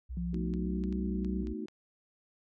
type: tone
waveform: sine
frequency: 62.8 Hz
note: B1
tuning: 30 cents sharp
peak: -36 dBFS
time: 0.09-1.54 s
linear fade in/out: 20 ms
type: tone with pitch glide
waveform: sine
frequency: 174 to 190.85 Hz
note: F3 to G3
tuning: -6 to -46 cents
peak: -33 dBFS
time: 0.17-1.43 s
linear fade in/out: 2 ms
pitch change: +160 cents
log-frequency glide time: 0.44-0.89 s
type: chord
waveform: sine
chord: B dominant seventh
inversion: third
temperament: equal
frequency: 220 / 246.9 / 311.1 / 370 Hz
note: A3 / B3 / D#4 / F#4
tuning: 0 / 0 / 0 / 0 cents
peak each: -39 / -45 / -40 / -42 dBFS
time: 0.33-1.66 s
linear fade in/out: 5 ms
type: clicks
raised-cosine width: 0.2 ms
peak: -36 dBFS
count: 7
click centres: 0.344 / 0.538 / 0.838 / 0.926 / 1.247 / 1.471 / 1.684 s
effects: none